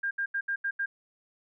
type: tone bursts at uneven times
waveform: sine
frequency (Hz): 1604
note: G6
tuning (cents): +39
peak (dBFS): -27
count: 6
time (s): 0.03-0.11 / 0.18-0.26 / 0.34-0.41 / 0.48-0.56 / 0.64-0.71 / 0.79-0.86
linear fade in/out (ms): 10
effects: none